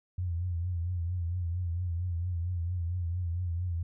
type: tone with vibrato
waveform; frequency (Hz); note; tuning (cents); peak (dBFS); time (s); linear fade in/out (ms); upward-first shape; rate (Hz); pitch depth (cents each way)
sine; 87.31; F2; 0; -29; 0.18-3.83; 5; triangle; 4.4; 91
effects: none